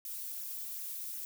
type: noise with flanger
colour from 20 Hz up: violet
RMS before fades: -41 dBFS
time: 0.05-1.25 s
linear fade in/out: 2 ms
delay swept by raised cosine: 0.22 to 6.02 ms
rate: 2.7 Hz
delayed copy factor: -0.75
effects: none